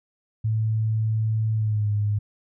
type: tone with pitch glide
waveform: sine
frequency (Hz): 110 to 104.01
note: A2 to G#2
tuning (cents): 0 to +3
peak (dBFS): -20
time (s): 0.44-2.19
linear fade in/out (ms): 10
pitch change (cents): -97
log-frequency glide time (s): 1.54-1.89
effects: none